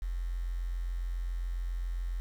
sine tone with quantisation, 43.65 Hz, F1, in tune, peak -31 dBFS, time 0.02-2.2 s, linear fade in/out 0 ms, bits 9, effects none

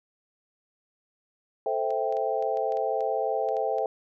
sine chord, A minor seventh, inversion none, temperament equal, 440 / 523.3 / 659.3 / 784 Hz, A4 / C5 / E5 / G5, 0 / 0 / 0 / 0 cents, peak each -30 dBFS, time 1.66-3.86 s, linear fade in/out 2 ms
clicks, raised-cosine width 0.2 ms, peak -31 dBFS, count 11, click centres 1.906 / 2.125 / 2.169 / 2.425 / 2.572 / 2.722 / 2.771 / 3.007 / 3.488 / 3.568 / 3.784 s
effects none

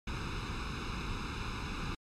pink noise with comb filter, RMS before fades -37 dBFS, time 0.07-1.95 s, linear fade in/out 5 ms, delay 0.78 ms, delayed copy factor +0.9, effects low-pass 4000 Hz 12 dB/octave + MP3 96 kbps

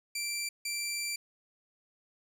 15% pulse tone pair in turn, 2349 / 2349 Hz, D7 / D7, 0 / 0 cents, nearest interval unison, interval 0 cents, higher neither, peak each -26 dBFS, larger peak neither, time 0.15-0.49 / 0.65-1.16 s, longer second, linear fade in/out 5 ms, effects none

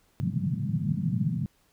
white band-pass noise, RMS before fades -28 dBFS, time 0.2-1.46 s, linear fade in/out 0 ms, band 110 to 200 Hz, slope 48 dB/octave, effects pink hiss -66 dBFS RMS until 1.72 s

